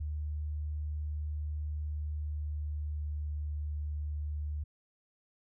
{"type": "tone with pitch glide", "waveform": "sine", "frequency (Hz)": [75.3, 74.61], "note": ["D2", "D2"], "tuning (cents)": [44, 28], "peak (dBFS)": -33, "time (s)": [0, 4.64], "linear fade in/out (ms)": 10, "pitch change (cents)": -16, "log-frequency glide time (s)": [1.92, 3.34], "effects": []}